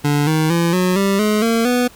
25% pulse tone with pitch steps, 145.7 / 157.06 / 169.31 / 182.51 / 196.75 / 212.1 / 228.6 / 246.5 Hz, D3 / D#3 / E3 / F#3 / G3 / G#3 / A#3 / B3, -13 / +17 / +47 / -23 / +7 / +37 / -34 / -3 cents, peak -10 dBFS, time 0.04-1.88 s, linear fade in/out 10 ms, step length 230 ms, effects pink hiss -44 dBFS RMS until 1.95 s

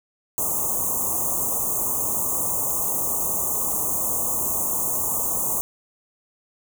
white band-stop noise, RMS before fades -24 dBFS, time 0.38-5.61 s, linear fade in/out 0 ms, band 1200 to 6300 Hz, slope 96 dB/octave, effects none

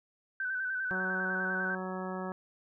sine tone with vibrato, 1526 Hz, G6, 47 cents flat, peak -31 dBFS, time 0.4-1.75 s, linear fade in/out 2 ms, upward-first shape square, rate 10 Hz, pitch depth 37 cents each way
harmonic tone, 186.1 Hz, F#3, 10 cents sharp, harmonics 1 / 2 / 3 / 4 / 5 / 6 / 7 / 9, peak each -38 / -41 / -43 / -44 / -45 / -46 / -46 / -48 dBFS, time 0.91-2.32 s, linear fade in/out 0 ms
effects none

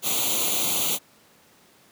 white noise with comb filter, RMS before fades -24 dBFS, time 0.02-0.99 s, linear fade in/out 50 ms, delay 0.29 ms, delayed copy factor +0.85, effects pink hiss -56 dBFS RMS until 1.91 s + high-pass 150 Hz 12 dB/octave

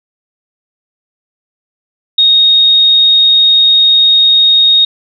sine tone, 3729 Hz, A#7, in tune, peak -4 dBFS, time 2.18-4.85 s, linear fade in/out 5 ms, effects none

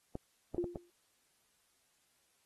clicks, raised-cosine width 2 ms, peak -25 dBFS, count 4, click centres 0.154 / 0.546 / 0.642 / 0.758 s
sine tone with exponential decay, 349.2 Hz, F4, in tune, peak -29 dBFS, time 0.58-0.9 s, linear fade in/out 1 ms, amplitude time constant 69 ms
effects white hiss -74 dBFS RMS until 2.45 s + AAC 32 kbps

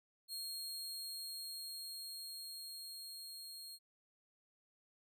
sawtooth tone with level ramp, 4253 Hz, C8, 27 cents sharp, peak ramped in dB -39 to -46 dBFS, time 0.28-3.79 s, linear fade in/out 50 ms, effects none

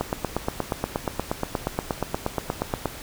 click train, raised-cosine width 1 ms, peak -9 dBFS, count 25, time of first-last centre 0.01-2.857 s, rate 8.43 Hz, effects pink hiss -39 dBFS RMS until 3.02 s

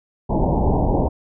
pink low-pass noise, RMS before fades -18 dBFS, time 0.29-1.09 s, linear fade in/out 20 ms, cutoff 950 Hz, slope 96 dB/octave, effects none

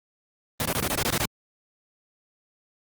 pink noise bursts, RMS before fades -24 dBFS, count 9, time 0.6-1.253 s, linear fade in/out 0 ms, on 53 ms, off 22 ms, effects high-pass 80 Hz 12 dB/octave + Opus 32 kbps

